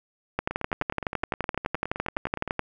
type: two click trains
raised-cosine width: 0.5 ms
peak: -16 / -10 dBFS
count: 20 / 27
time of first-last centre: 0.51-2.477 / 0.39-2.593 s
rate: 9.66 / 11.8 Hz
effects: none